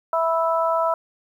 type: harmonic tone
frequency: 328.6 Hz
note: E4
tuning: 5 cents flat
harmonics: 2 / 3 / 4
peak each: -21 / -23 / -24 dBFS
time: 0.13-0.94 s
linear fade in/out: 2 ms
effects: 9-bit